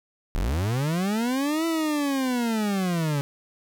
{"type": "linear two-way sweep", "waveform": "40% pulse", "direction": "up then down", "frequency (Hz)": [32.7, 333.2, 138.4], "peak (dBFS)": -22, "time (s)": [0.35, 3.21], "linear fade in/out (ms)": 0, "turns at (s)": 1.66, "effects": ["9-bit"]}